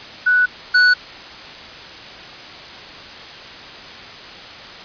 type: tone pair in turn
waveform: sine / square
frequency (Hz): 1480 / 1480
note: F#6 / F#6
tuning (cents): 0 / 0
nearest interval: unison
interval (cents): 0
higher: neither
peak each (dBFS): -11 / -10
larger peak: second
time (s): 0.26-0.46 / 0.74-0.94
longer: neither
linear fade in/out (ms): 10
effects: white hiss -35 dBFS RMS until 4.84 s + resampled to 11025 Hz